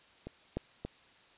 clicks, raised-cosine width 2 ms, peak -28 / -20 / -24 dBFS, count 3, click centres 0.27 / 0.57 / 0.85 s, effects white hiss -61 dBFS RMS until 1.37 s + resampled to 8000 Hz

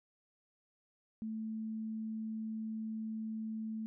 sine tone, 220 Hz, A3, in tune, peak -37 dBFS, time 1.22-3.86 s, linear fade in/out 0 ms, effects none

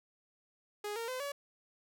sawtooth tone with pitch steps, 415.3 / 460.8 / 511.3 / 567.3 Hz, G#4 / A#4 / C5 / C#5, 0 / -20 / -40 / +40 cents, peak -33 dBFS, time 0.84-1.32 s, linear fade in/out 5 ms, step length 120 ms, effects none

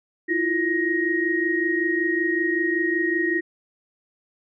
sine tone cluster, 326.3 / 351.6 / 1877 Hz, E4 / F4 / A#6, -18 / +12 / +11 cents, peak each -25 / -25 / -23 dBFS, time 0.28-3.41 s, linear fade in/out 20 ms, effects none

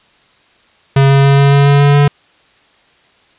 square tone with pitch steps, 137.1 / 138.05 / 139.01 / 139.98 / 140.95 / 141.93 / 142.92 / 143.92 Hz, C#3 / C#3 / C#3 / C#3 / C#3 / C#3 / D3 / D3, -19 / -7 / +5 / +17 / +29 / +41 / -47 / -35 cents, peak -6 dBFS, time 0.96-2.08 s, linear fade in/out 5 ms, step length 140 ms, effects white hiss -50 dBFS RMS until 3.38 s + resampled to 8000 Hz

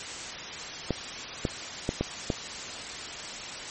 clicks, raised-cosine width 2 ms, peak -12 dBFS, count 5, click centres 0.907 / 1.452 / 1.891 / 2.01 / 2.302 s, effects white hiss -37 dBFS RMS until 3.7 s + MP3 32 kbps

